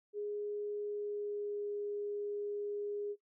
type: tone with pitch glide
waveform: sine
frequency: 414.3 to 411.2 Hz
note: G#4 to G#4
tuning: -4 to -17 cents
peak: -36 dBFS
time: 0.13-3.16 s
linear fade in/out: 50 ms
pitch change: -13 cents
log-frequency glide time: 0.84-1.68 s
effects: noise-tail reverb RT60 0.1 s tail -18 dB re dry